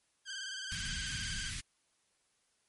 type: tone with vibrato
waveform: 15% pulse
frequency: 1568 Hz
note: G6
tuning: in tune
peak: -33 dBFS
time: 0.25-1.53 s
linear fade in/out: 50 ms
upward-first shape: square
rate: 19 Hz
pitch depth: 46 cents each way
type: band-stop noise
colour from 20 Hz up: pink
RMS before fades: -40 dBFS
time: 0.71-1.61 s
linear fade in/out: 10 ms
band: 190 to 1700 Hz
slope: 24 dB/octave
effects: white hiss -75 dBFS RMS until 2.68 s + MP3 48 kbps